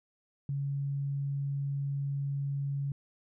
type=tone; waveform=sine; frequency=140 Hz; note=C#3; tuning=18 cents sharp; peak=-30 dBFS; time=0.49-2.92 s; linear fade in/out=2 ms; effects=none